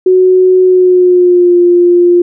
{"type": "tone with pitch glide", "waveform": "sine", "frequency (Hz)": [370, 351.1], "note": ["F#4", "F4"], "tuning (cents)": [0, 9], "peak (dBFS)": -3, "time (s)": [0.06, 2.22], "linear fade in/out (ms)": 5, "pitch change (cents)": -91, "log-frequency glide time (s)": [0.63, 1.57], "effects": []}